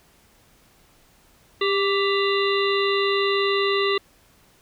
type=harmonic tone with a mistuned harmonic; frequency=397.6 Hz; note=G4; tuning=25 cents sharp; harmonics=1 / 3 / 5 / 7 / 9 / 10; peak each=-21 / -26 / -28 / -29 / -31 / -31 dBFS; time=1.61-3.98 s; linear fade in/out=5 ms; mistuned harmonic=3; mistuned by=-38 cents; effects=pink hiss -57 dBFS RMS until 4.61 s